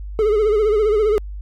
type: tone with vibrato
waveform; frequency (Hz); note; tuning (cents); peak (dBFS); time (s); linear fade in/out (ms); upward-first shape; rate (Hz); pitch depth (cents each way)
triangle; 425.3; G#4; +41; -11; 0.19-1.18; 0; sine; 15; 75
effects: added 50 Hz sine -27 dBFS peak until 1.41 s + MP3 64 kbps